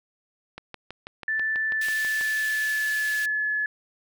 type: click train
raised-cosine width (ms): 0.3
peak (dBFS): -21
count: 11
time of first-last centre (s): 0.58-2.211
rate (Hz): 6.13
type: tone with pitch glide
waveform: sine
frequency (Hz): 1760 to 1710.9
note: A6 to A6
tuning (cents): 0 to -49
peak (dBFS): -23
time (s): 1.28-3.66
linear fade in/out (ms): 2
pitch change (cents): -49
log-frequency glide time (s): 1.65-3.54
type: high-pass noise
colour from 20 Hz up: pink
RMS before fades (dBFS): -37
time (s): 1.81-3.26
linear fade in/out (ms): 5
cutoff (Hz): 2000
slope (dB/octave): 24
effects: none